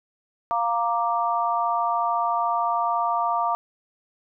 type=chord; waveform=sine; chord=Bb major; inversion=second; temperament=equal; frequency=698.5 / 932.3 / 1174.7 Hz; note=F5 / Bb5 / D6; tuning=0 / 0 / 0 cents; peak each=-25 dBFS; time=0.51-3.55 s; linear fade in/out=0 ms; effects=none